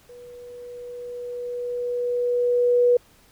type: tone with level ramp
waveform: sine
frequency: 487.3 Hz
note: B4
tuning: 23 cents flat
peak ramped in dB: -41 to -13 dBFS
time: 0.09-2.97 s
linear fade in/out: 5 ms
effects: pink hiss -56 dBFS RMS until 3.31 s